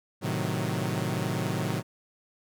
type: chord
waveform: sawtooth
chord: A diminished seventh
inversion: none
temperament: equal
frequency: 110 / 130.81 / 155.56 / 185 Hz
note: A2 / C3 / Eb3 / Gb3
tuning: 0 / 0 / 0 / 0 cents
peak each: -29 dBFS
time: 0.21-1.83 s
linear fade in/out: 50 ms
effects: none